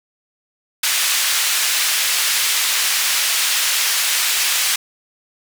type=band-pass noise; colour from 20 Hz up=pink; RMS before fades=-18 dBFS; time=0.83-4.76 s; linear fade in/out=5 ms; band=2100 to 15000 Hz; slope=12 dB/octave; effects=none